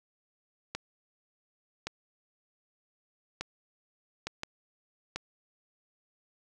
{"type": "clicks", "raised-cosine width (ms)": 0.2, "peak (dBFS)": -17, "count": 6, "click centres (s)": [0.75, 1.87, 3.41, 4.27, 4.434, 5.16], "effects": []}